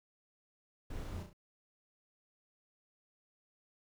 brown noise with echo, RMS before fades -42 dBFS, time 0.9-1.23 s, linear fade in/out 5 ms, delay 34 ms, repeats 3, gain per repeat -5 dB, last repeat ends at 1.332 s, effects none

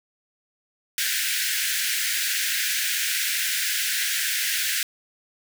pink high-pass noise, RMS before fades -25 dBFS, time 0.98-4.83 s, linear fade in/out 2 ms, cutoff 1500 Hz, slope 96 dB/octave, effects none

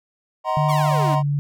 triangle chord, C half-diminished seventh, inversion first, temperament just, 627.9 / 753.5 / 941.9 / 1046.5 Hz, Eb5 / Gb5 / Bb5 / C6, +16 / +31 / +18 / 0 cents, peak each -23 dBFS, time 0.44-1.23 s, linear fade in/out 50 ms
sine tone with pitch glide, 148.7 to 143.72 Hz, D3 to D3, +22 to -37 cents, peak -18 dBFS, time 0.57-1.39 s, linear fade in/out 0 ms, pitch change -59 cents, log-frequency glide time 0.8-1.23 s
sawtooth exponential sweep, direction down, 1205 to 267.9 Hz, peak -23 dBFS, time 0.68-1.16 s, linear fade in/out 20 ms
effects none

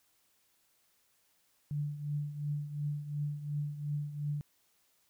sine tone with tremolo, 146.83 Hz, D3, in tune, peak -30 dBFS, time 1.71-4.41 s, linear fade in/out 0 ms, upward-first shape triangle, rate 2.8 Hz, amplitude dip 75%, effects white hiss -72 dBFS RMS until 5.09 s

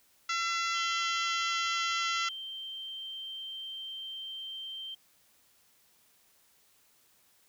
harmonic tone, 676 Hz, E5, 43 cents sharp, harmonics 2 / 3 / 4 / 5 / 6 / 7 / 8 / 9 / 10, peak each -32 / -36 / -38 / -40 / -42 / -43 / -44 / -45 / -46 dBFS, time 0.29-2.29 s, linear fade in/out 5 ms
sine tone with vibrato, 3136 Hz, G7, in tune, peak -38 dBFS, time 0.74-4.95 s, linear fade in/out 10 ms, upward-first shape triangle, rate 20 Hz, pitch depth 9 cents each way
effects white hiss -66 dBFS RMS until 7.48 s

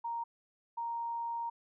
sine tone bursts at uneven times, 932.3 Hz, A#5, in tune, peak -34 dBFS, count 2, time 0.04-0.24 / 0.77-1.5 s, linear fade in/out 10 ms, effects none

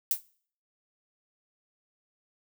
violet noise with exponential decay, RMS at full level -21 dBFS, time 0.11-0.22 s, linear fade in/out 1 ms, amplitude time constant 23 ms, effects noise-tail reverb RT60 0.5 s tail -21 dB re dry

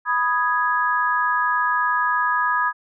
sine chord, G# minor, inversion first, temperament equal, 987.8 / 1244.5 / 1661.2 Hz, B5 / D#6 / G#6, 0 / 0 / 0 cents, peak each -22 dBFS, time 0.05-2.73 s, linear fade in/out 50 ms, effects none

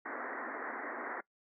white band-pass noise, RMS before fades -41 dBFS, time 0.05-1.21 s, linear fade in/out 10 ms, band 230 to 2000 Hz, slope 96 dB/octave, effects noise-tail reverb RT60 0.1 s tail -21 dB re dry

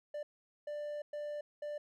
triangle tone bursts at uneven times, 591 Hz, D5, 11 cents sharp, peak -36 dBFS, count 4, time 0.14-0.23 / 0.67-1.02 / 1.13-1.41 / 1.62-1.78 s, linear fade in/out 5 ms, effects none

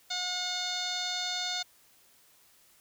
harmonic tone with a mistuned harmonic, 722 Hz, F#5, 43 cents flat, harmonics 1 / 2 / 3 / 4 / 5 / 6 / 7 / 8 / 9 / 10, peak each -40 / -41 / -42 / -47 / -35 / -36 / -43 / -45 / -46 / -46 dBFS, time 0.1-1.63 s, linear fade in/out 10 ms, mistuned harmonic 8, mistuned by +59 cents, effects white hiss -62 dBFS RMS until 2.8 s

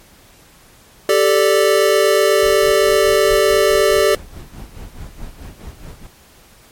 square chord, G suspended second, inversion none, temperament equal, 392 / 440 / 587.3 Hz, G4 / A4 / D5, 0 / 0 / 0 cents, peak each -16 dBFS, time 1.09-4.15 s, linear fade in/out 2 ms
brown noise with tremolo, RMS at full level -30 dBFS, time 2.42-6.07 s, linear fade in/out 5 ms, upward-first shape sine, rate 4.7 Hz, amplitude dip 80%
effects pink hiss -47 dBFS RMS until 6.71 s + MP3 64 kbps

